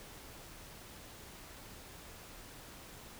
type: silence
effects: pink hiss -52 dBFS RMS until 3.19 s